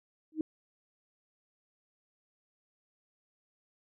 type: tone with exponential growth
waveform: sine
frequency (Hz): 313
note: D#4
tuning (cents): +10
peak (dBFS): -24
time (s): 0.32-0.41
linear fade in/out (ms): 2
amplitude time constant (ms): 18
effects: none